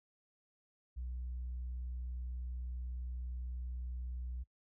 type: tone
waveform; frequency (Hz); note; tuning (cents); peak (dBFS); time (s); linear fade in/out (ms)
sine; 61.74; B1; 0; -37; 0.96-4.44; 20
effects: noise-tail reverb RT60 0.1 s tail -24 dB re dry + tanh soft clip ceiling -36 dBFS